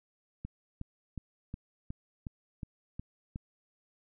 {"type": "click train", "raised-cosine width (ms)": 5, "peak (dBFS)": -26, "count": 9, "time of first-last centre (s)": [0.45, 3.359], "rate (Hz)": 2.75, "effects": []}